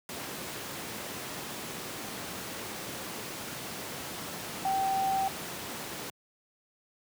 sine tone in noise, 774 Hz, G5, 22 cents flat, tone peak -26 dBFS, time 4.65-5.28 s, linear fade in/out 2 ms, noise pink, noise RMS -38 dBFS, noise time 0.09-6.1 s, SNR +9 dB, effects high-pass 150 Hz 12 dB/octave

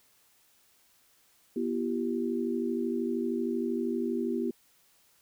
sine tone cluster, 243.4 / 336.7 / 389.5 Hz, B3 / E4 / G4, -25 / +37 / -11 cents, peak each -31 / -33 / -33 dBFS, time 1.56-4.51 s, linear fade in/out 5 ms, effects white hiss -65 dBFS RMS until 5.21 s

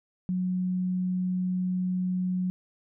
sine tone, 183 Hz, F#3, 19 cents flat, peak -25 dBFS, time 0.29-2.5 s, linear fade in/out 0 ms, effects none

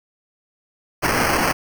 violet noise with sample-and-hold, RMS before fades -19 dBFS, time 1.02-1.53 s, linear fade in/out 20 ms, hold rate 3675 Hz, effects none

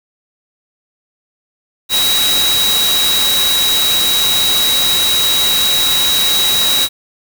sine tone in noise, 3847 Hz, B7, 46 cents flat, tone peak -12 dBFS, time 1.89-6.89 s, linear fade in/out 50 ms, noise white, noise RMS -17 dBFS, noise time 1.89-6.89 s, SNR +2 dB, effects none

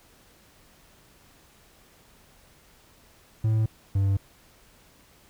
triangle tone pair in turn, 110 / 98 Hz, A2 / G2, 0 / 0 cents, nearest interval major second, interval 200 cents, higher first, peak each -18 dBFS, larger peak neither, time 3.44-3.66 / 3.95-4.17 s, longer neither, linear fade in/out 5 ms, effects pink hiss -57 dBFS RMS until 5.29 s

